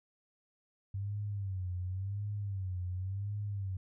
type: tone with vibrato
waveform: sine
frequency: 96.6 Hz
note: G2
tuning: 25 cents flat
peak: -34 dBFS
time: 0.94-3.77 s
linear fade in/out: 5 ms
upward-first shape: sine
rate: 0.92 Hz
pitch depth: 120 cents each way
effects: none

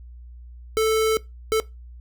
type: tone bursts at uneven times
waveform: square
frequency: 440 Hz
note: A4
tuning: in tune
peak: -18 dBFS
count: 2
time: 0.77-1.17 / 1.52-1.6 s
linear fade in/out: 0 ms
effects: noise-tail reverb RT60 0.2 s tail -20 dB re dry + added 60 Hz sine -39 dBFS peak until 2 s

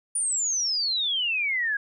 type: exponential sweep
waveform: sine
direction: down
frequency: 9600 to 1621 Hz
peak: -23 dBFS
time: 0.15-1.77 s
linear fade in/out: 5 ms
effects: none

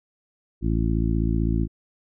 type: harmonic tone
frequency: 55.7 Hz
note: A1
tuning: 22 cents sharp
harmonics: 1 / 2 / 3 / 4 / 5 / 6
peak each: -23 / -26 / -28 / -29 / -30 / -31 dBFS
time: 0.61-1.68 s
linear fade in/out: 50 ms
effects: none

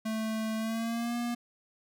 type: tone with pitch glide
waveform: square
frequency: 220 to 238.5 Hz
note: A3 to A#3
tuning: 0 to +40 cents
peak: -31 dBFS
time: 0.05-1.35 s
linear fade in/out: 10 ms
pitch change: +140 cents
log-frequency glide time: 0.57-1.16 s
effects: none

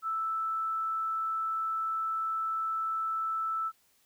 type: tone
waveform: sine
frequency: 1318.5 Hz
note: E6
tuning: in tune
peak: -29 dBFS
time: 0.02-3.72 s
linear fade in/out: 50 ms
effects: white hiss -68 dBFS RMS until 4.05 s

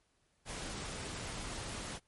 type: noise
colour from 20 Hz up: pink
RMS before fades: -42 dBFS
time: 0.45-2 s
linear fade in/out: 50 ms
effects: pink hiss -75 dBFS RMS until 2.07 s + MP3 48 kbps

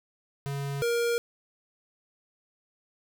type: tone pair in turn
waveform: square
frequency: 140 / 470.9 Hz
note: C#3 / A#4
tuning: +18 / +18 cents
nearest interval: octave + major sixth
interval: 2100 cents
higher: second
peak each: -31 / -25 dBFS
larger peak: second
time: 0.46-0.82 / 0.82-1.18 s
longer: neither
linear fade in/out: 0 ms
effects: none

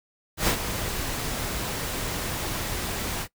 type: noise with ADSR envelope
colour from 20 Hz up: pink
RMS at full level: -21 dBFS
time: 0.37-3.28 s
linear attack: 110 ms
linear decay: 77 ms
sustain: -9 dB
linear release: 67 ms
effects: noise-tail reverb RT60 0.1 s tail -20 dB re dry

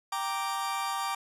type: chord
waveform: 40% pulse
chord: G minor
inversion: none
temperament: equal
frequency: 784 / 932.3 / 1174.7 Hz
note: G5 / Bb5 / D6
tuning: 0 / 0 / 0 cents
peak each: -34 / -35 / -32 dBFS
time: 0.12-1.15 s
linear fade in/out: 5 ms
effects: resampled to 32000 Hz

